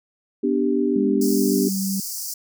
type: chord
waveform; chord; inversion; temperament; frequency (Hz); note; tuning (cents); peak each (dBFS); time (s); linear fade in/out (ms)
sine; G major; first; equal; 246.9 / 293.7 / 392; B3 / D4 / G4; 0 / 0 / 0; -22; 0.43-1.69; 10
type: tone with pitch glide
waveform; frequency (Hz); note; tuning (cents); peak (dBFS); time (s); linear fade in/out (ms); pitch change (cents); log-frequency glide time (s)
sine; 205.7 to 193.04; G#3 to G3; -16 to -26; -22; 0.96-2; 2; -110; 1.32-1.58
type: high-pass noise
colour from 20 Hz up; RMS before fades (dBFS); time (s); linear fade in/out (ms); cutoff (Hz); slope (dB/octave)
pink; -30; 1.21-2.34; 5; 4700; 96
effects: none